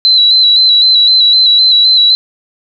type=tone with vibrato; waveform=sine; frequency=3993 Hz; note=B7; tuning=18 cents sharp; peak=-4 dBFS; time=0.05-2.15 s; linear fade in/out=0 ms; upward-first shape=square; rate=3.9 Hz; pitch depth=34 cents each way; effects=none